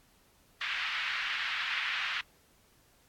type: band-pass noise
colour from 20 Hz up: pink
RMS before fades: -34 dBFS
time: 0.61-2.21 s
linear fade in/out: 2 ms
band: 1500 to 3200 Hz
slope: 24 dB/octave
effects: pink hiss -65 dBFS RMS until 3.08 s + AAC 64 kbps